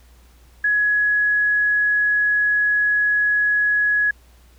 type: tone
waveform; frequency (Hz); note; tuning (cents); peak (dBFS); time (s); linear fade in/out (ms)
sine; 1680; G#6; +19; -15; 0.64-4.11; 5
effects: added 60 Hz sine -48 dBFS peak until 4.58 s + pink hiss -56 dBFS RMS until 4.58 s